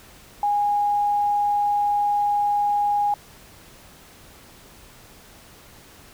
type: tone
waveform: sine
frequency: 822 Hz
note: G#5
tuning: 18 cents flat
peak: -18 dBFS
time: 0.43-3.14 s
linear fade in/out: 2 ms
effects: pink hiss -48 dBFS RMS until 6.13 s